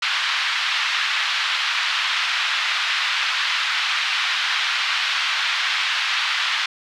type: band-pass noise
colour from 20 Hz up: white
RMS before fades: -22 dBFS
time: 0.02-6.66 s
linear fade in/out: 5 ms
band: 1100 to 3800 Hz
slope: 24 dB/octave
effects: none